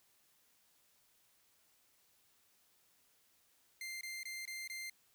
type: tone bursts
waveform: sawtooth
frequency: 2093 Hz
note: C7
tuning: in tune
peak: -39 dBFS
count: 5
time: 3.81-4.898 s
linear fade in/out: 2 ms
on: 200 ms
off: 22 ms
effects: white hiss -72 dBFS RMS until 5.14 s